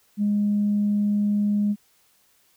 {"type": "tone", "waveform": "sine", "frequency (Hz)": 206.3, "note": "G#3", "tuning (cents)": -11, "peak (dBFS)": -18, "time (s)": [0.17, 1.76], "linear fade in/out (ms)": 50, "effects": ["tanh soft clip ceiling -14 dBFS", "white hiss -62 dBFS RMS until 2.56 s"]}